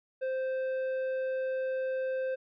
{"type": "tone with tanh clipping", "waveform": "sine", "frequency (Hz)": 522, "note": "C5", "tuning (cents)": -4, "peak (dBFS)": -31, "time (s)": [0.21, 2.36], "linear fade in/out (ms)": 20, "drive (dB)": 8, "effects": []}